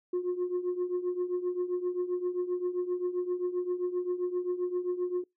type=tone with tremolo; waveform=sine; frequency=358.8 Hz; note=F4; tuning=47 cents sharp; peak=-23 dBFS; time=0.13-5.24 s; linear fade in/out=5 ms; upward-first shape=triangle; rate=7.6 Hz; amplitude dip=85%; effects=noise-tail reverb RT60 0.2 s tail -26 dB re dry + tanh soft clip ceiling -25 dBFS